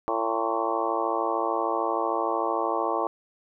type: harmonic tone with a mistuned harmonic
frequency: 113.2 Hz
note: A2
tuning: 50 cents sharp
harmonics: 3 / 4 / 5 / 6 / 7 / 8 / 9 / 10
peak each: -32 / -32 / -32 / -32 / -32 / -32 / -32 / -32 dBFS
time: 0.08-3.07 s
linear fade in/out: 0 ms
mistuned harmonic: 9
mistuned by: +62 cents
effects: none